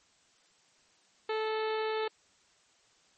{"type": "harmonic tone with a mistuned harmonic", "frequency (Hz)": 436.8, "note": "A4", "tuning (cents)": -13, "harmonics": [1, 2, 3, 4, 5, 6, 7, 8, 9, 10], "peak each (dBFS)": [-31, -37, -41, -43, -45, -47, -48, -49, -50, -51], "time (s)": [1.29, 2.08], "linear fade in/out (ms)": 5, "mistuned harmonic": 8, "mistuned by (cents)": 39, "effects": ["white hiss -66 dBFS RMS until 3.17 s", "MP3 32 kbps"]}